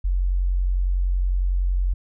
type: tone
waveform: sine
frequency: 45.43 Hz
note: F#1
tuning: 31 cents flat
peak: -18 dBFS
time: 0.04-1.94 s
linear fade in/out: 10 ms
effects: none